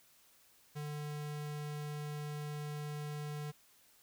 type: tone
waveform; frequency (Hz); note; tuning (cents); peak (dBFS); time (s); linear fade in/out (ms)
square; 148.6; D3; +21; -40; 0.75-3.52; 20
effects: white hiss -66 dBFS RMS until 4.02 s